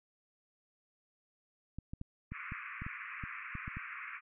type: clicks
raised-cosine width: 5 ms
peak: -29 dBFS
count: 11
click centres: 1.786 / 1.935 / 2.014 / 2.32 / 2.521 / 2.82 / 2.865 / 3.238 / 3.553 / 3.679 / 3.77 s
type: band-pass noise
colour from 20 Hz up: white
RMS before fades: -45 dBFS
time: 2.31-4.21 s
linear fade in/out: 50 ms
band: 1100 to 2500 Hz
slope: 96 dB/octave
effects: none